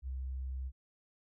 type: tone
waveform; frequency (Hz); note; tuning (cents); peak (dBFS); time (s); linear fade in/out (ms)
sine; 65.2; C2; -5; -36; 0.02-0.72; 50
effects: none